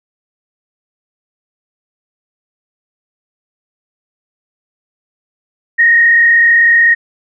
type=tone with frequency modulation; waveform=sine; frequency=1864.7 Hz; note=A#6; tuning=in tune; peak=-5 dBFS; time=5.78-6.95 s; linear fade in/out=20 ms; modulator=35.8 Hz; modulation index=0.72; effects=none